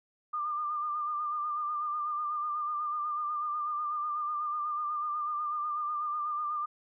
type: tone with vibrato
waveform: sine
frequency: 1200 Hz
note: D6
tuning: 37 cents sharp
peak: -30 dBFS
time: 0.33-6.66 s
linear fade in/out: 10 ms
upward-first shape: sine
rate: 8.1 Hz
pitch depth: 38 cents each way
effects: none